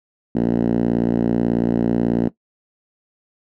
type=tone with band-pass filter; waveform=5% pulse; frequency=58.27 Hz; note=A#1; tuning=in tune; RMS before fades=-18 dBFS; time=0.35-2.29 s; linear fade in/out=5 ms; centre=240 Hz; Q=2.2; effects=noise-tail reverb RT60 0.1 s tail -17 dB re dry